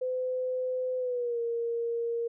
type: tone with pitch glide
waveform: sine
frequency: 509 to 466.8 Hz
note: C5 to A#4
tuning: -48 to +2 cents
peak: -28 dBFS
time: 0.01-2.28 s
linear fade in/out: 10 ms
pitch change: -150 cents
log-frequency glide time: 0.98-1.4 s
effects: none